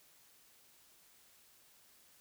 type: silence
effects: white hiss -65 dBFS RMS until 2.2 s